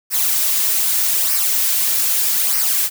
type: noise with flanger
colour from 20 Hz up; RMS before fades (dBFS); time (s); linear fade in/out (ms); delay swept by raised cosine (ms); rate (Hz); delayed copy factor
blue; -17; 0.1-2.9; 50; 0.27 to 5.67; 0.81; -0.65
effects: none